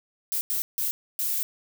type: noise bursts at uneven times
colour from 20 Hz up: violet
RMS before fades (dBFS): -27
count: 4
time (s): 0.32-0.41 / 0.5-0.62 / 0.78-0.91 / 1.19-1.43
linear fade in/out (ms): 0
effects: none